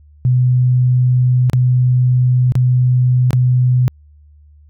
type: tone with dropouts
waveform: sine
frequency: 125.7 Hz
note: B2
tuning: 31 cents sharp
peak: -9 dBFS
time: 0.25-3.88 s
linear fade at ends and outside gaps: 0 ms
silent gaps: 1.498-1.533 / 2.521-2.554 / 3.307-3.331 s
effects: added 74 Hz sine -42 dBFS peak until 4.69 s